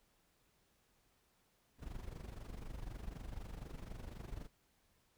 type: noise with amplitude modulation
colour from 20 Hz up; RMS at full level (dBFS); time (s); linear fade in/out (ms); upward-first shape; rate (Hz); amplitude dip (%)
brown; -44; 1.78-4.49; 50; sine; 24; 75
effects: pink hiss -75 dBFS RMS until 5.17 s